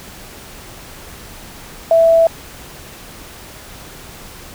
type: tone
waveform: sine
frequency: 660 Hz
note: E5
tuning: 2 cents sharp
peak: -7 dBFS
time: 1.91-2.27 s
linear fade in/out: 2 ms
effects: pink hiss -36 dBFS RMS until 4.54 s